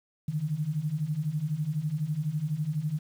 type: beating tone pair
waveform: sine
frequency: 144.6 / 156.6 Hz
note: D3 / D#3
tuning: -27 / +11 cents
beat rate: 12 Hz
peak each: -32 / -29 dBFS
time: 0.28-2.99 s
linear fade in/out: 5 ms
effects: 9-bit